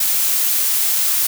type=noise; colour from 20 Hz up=blue; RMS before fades=-17 dBFS; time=0-1.27 s; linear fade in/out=5 ms; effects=none